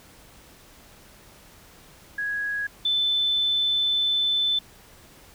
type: tone pair in turn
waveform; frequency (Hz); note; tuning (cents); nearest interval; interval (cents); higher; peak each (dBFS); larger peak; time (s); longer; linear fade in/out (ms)
sine; 1661.2 / 3520; G#6 / A7; 0 / 0; octave + minor second; 1300; second; -25 / -20; second; 2.18-2.67 / 2.85-4.59; second; 5
effects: pink hiss -51 dBFS RMS until 5.34 s